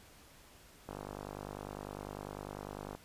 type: click train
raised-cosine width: 1 ms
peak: -28 dBFS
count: 104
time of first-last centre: 0.89-2.95 s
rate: 50 Hz
effects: pink hiss -59 dBFS RMS until 3.04 s + resampled to 32000 Hz